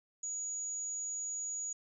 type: tone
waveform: sine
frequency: 6810 Hz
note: G#8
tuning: 42 cents sharp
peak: -36 dBFS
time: 0.23-1.73 s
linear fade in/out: 5 ms
effects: none